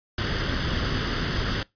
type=noise with comb filter; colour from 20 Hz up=pink; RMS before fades=-26 dBFS; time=0.18-1.63 s; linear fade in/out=2 ms; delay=0.62 ms; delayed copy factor=+0.55; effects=noise-tail reverb RT60 0.2 s tail -23 dB re dry + resampled to 11025 Hz